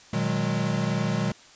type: chord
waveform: square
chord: G# minor seventh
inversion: first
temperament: equal with one note detuned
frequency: 120.37 / 155.56 / 185 / 207.7 Hz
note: B2 / D#3 / F#3 / G#3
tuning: -44 / 0 / 0 / 0 cents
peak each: -30 dBFS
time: 0.13-1.32 s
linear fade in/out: 5 ms
effects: white hiss -51 dBFS RMS until 1.55 s + resampled to 16000 Hz